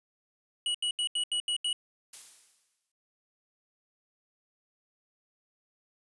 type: tone bursts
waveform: square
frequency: 2925 Hz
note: F#7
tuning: 21 cents flat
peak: -28 dBFS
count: 7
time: 0.66-1.729 s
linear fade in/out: 2 ms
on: 85 ms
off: 79 ms
type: noise with exponential decay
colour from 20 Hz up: blue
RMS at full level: -42 dBFS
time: 2.13-2.92 s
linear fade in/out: 5 ms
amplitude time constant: 170 ms
effects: resampled to 24000 Hz